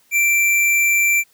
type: tone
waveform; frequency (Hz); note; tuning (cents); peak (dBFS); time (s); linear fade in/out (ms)
square; 2349; D7; 0; -14; 0.11-1.24; 50
effects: white hiss -57 dBFS RMS until 1.33 s